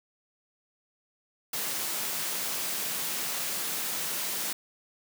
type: high-pass noise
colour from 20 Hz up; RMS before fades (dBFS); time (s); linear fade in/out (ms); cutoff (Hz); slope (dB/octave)
white; -32; 1.53-4.53; 5; 130; 96
effects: none